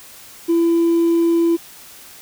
triangle tone with hard clipping, 335.9 Hz, E4, 33 cents sharp, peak -12 dBFS, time 0.48-1.57 s, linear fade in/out 20 ms, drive 2 dB, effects white hiss -41 dBFS RMS until 2.21 s

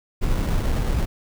brown noise with sample-and-hold, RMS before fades -21 dBFS, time 0.21-1.06 s, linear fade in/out 20 ms, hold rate 2450 Hz, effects none

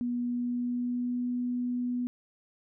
sine tone with pitch glide, 242.7 to 245.9 Hz, B3 to B3, -30 to -7 cents, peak -28 dBFS, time 0.01-2.07 s, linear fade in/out 0 ms, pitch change +23 cents, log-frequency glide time 0.23-1.27 s, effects none

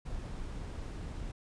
brown noise, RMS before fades -40 dBFS, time 0.05-1.32 s, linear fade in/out 10 ms, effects resampled to 22050 Hz

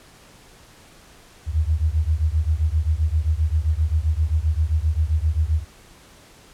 sine beating tone pair, 74.9 / 82.5 Hz, D2 / E2, +35 / +2 cents, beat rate 7.6 Hz, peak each -20 / -21 dBFS, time 1.46-5.65 s, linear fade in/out 50 ms, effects pink hiss -49 dBFS RMS until 6.53 s + low-pass 11000 Hz 12 dB/octave

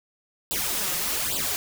white noise with flanger, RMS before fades -27 dBFS, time 0.51-1.56 s, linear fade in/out 0 ms, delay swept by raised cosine 0.24 to 5.64 ms, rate 1.2 Hz, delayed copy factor +0.9, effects none

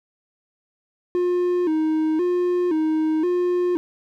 triangle tone with vibrato, 334.3 Hz, E4, 24 cents sharp, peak -16 dBFS, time 1.15-3.77 s, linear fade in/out 0 ms, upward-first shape square, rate 0.96 Hz, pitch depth 110 cents each way, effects none

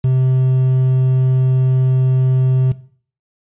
triangle tone with quantisation, 129.7 Hz, C3, 15 cents flat, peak -9 dBFS, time 0.04-2.72 s, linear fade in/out 5 ms, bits 6, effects noise-tail reverb RT60 0.5 s tail -17 dB re dry + resampled to 8000 Hz

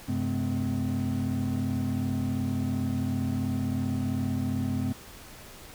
triangle tone cluster, 97.1 / 132.5 / 213 / 255.8 Hz, G2 / C3 / G#3 / C4, -16 / +22 / +44 / -39 cents, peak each -29 / -31 / -30 / -28 dBFS, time 0.08-4.93 s, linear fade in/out 10 ms, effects tanh soft clip ceiling -17 dBFS + pink hiss -47 dBFS RMS until 5.74 s

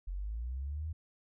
sine linear sweep, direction up, 42.93 to 82 Hz, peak -35 dBFS, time 0.07-0.93 s, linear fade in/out 10 ms, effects none

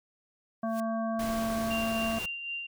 white noise with exponential growth, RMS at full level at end -43 dBFS, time 0.62-0.8 s, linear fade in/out 0 ms, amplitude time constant 38 ms
harmonic tone, 224.8 Hz, A3, 37 cents sharp, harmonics 1 / 3 / 5 / 7, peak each -31 / -32 / -39 / -46 dBFS, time 0.63-2.19 s, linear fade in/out 5 ms
pink noise, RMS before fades -39 dBFS, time 1.19-2.26 s, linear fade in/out 5 ms
sine tone with tremolo, 2778 Hz, F7, 10 cents flat, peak -32 dBFS, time 1.7-2.67 s, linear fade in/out 10 ms, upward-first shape sine, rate 3.9 Hz, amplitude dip 45%
effects none

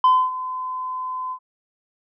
sine tone with ADSR envelope, 1021 Hz, C6, 43 cents flat, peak -8 dBFS, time 0.04-1.39 s, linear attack 3 ms, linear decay 260 ms, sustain -17 dB, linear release 74 ms, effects tanh soft clip ceiling -10 dBFS

